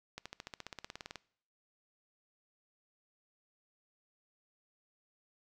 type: accelerating click train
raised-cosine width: 0.2 ms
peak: -25 dBFS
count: 17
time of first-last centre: 0.18-1.157 s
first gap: 76 ms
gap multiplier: 0.97
effects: noise-tail reverb RT60 0.6 s tail -22 dB re dry